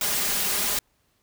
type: noise with comb filter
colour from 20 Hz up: white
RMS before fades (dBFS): -25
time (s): 0.01-0.79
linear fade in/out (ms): 2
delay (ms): 4.9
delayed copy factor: +0.65
effects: pink hiss -68 dBFS RMS until 1.22 s